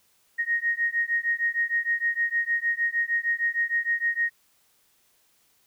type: beating tone pair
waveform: sine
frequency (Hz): 1864.7 / 1871.2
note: A#6 / A#6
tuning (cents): 0 / +6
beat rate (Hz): 6.5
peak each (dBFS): -26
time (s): 0.38-4.3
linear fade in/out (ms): 20
effects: white hiss -65 dBFS RMS until 5.66 s